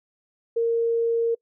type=tone; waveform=sine; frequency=462.4 Hz; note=A#4; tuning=14 cents flat; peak=-19 dBFS; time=0.56-1.35 s; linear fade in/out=10 ms; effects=noise-tail reverb RT60 0.1 s tail -25 dB re dry